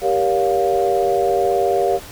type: chord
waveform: sine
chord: G half-diminished seventh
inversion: none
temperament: just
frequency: 392 / 470.4 / 564.5 / 705.6 Hz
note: G4 / Bb4 / Db5 / F5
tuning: 0 / +16 / +31 / +18 cents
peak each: -19 / -21 / -22 / -19 dBFS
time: 0.01-2 s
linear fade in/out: 50 ms
effects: pink hiss -37 dBFS RMS until 2.11 s